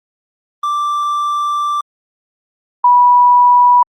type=tone pair in turn; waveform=triangle / sine; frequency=1174.7 / 978.8 Hz; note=D6 / B5; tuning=0 / -16 cents; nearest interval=minor third; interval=316 cents; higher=first; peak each=-12 / -5 dBFS; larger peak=second; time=0.63-1.81 / 2.84-3.83 s; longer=first; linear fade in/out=5 ms; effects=Opus 32 kbps